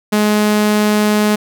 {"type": "tone", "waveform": "sawtooth", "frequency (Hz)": 210.6, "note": "G#3", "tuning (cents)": 24, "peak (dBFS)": -7, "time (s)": [0.12, 1.36], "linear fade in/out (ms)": 10, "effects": []}